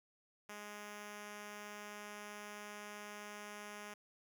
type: tone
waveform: 5% pulse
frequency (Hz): 207.7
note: G#3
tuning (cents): 0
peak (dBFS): -36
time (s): 0.49-3.94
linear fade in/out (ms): 5
effects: none